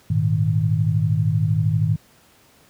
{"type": "chord", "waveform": "sine", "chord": "Ab suspended second", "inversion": "none", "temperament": "equal", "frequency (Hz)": [103.83, 116.54, 155.56], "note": ["Ab2", "Bb2", "Eb3"], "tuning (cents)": [0, 0, 0], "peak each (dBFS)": [-20, -22, -20], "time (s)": [0.1, 1.96], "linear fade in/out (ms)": 5, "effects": ["pink hiss -54 dBFS RMS until 2.69 s", "high-pass 60 Hz 12 dB/octave"]}